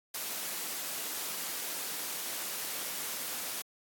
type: noise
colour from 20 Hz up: white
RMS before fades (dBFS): -37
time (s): 0.14-3.62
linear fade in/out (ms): 5
effects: high-pass 200 Hz 12 dB/octave + AAC 64 kbps